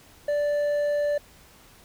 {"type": "tone with hard clipping", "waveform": "triangle", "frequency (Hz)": 585, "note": "D5", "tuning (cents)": -7, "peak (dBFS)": -23, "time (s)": [0.28, 1.18], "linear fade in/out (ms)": 5, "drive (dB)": 7, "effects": ["pink hiss -53 dBFS RMS until 1.84 s"]}